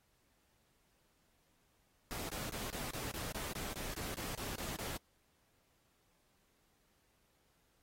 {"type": "noise bursts", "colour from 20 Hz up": "pink", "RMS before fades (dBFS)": -43, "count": 14, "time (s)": [2.11, 4.968], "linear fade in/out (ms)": 0, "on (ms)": 180, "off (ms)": 26, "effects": ["pink hiss -75 dBFS RMS until 7.82 s", "AAC 48 kbps"]}